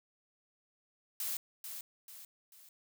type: noise with echo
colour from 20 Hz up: blue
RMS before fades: -37 dBFS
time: 1.2-1.37 s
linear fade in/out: 2 ms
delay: 440 ms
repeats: 3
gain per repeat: -7 dB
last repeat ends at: 2.69 s
effects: none